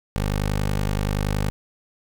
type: tone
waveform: 15% pulse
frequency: 50.6 Hz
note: G#1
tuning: 44 cents flat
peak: -15 dBFS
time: 0.16-1.5 s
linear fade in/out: 0 ms
effects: 7-bit